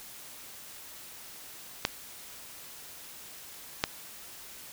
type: clicks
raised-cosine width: 0.2 ms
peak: -7 dBFS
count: 2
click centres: 1.851 / 3.839 s
effects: white hiss -47 dBFS RMS until 4.72 s